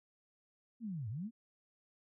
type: linear two-way sweep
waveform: sine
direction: down then up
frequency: 242.8 to 98.3 to 242.8 Hz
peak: -38 dBFS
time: 0.8-1.31 s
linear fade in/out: 50 ms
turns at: 1.09 s
effects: none